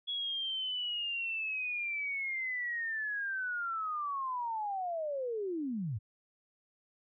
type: linear sweep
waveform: sine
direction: down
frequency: 3369 to 92.5 Hz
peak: -33 dBFS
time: 0.07-5.99 s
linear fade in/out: 20 ms
effects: none